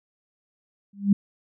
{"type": "tone with exponential growth", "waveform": "sine", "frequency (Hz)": 200.1, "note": "G3", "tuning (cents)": 36, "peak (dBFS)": -11, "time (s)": [0.93, 1.13], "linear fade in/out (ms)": 5, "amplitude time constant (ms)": 42, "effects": []}